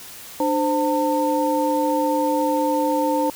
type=tone cluster; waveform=sine; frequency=298.2 / 521 / 901 Hz; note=D4 / C5 / A5; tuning=+27 / -7 / +41 cents; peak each=-22 dBFS; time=0.4-3.3 s; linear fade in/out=2 ms; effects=white hiss -39 dBFS RMS until 3.35 s